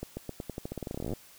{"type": "accelerating click train", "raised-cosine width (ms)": 2, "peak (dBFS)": -22, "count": 24, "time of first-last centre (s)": [0.03, 1.135], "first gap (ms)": 140, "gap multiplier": 0.88, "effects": ["white hiss -55 dBFS RMS until 1.38 s"]}